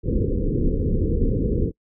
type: low-pass noise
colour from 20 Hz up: pink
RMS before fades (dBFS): -21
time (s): 0.03-1.72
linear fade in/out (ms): 50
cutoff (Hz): 500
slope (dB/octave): 96
effects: noise-tail reverb RT60 0.1 s tail -25 dB re dry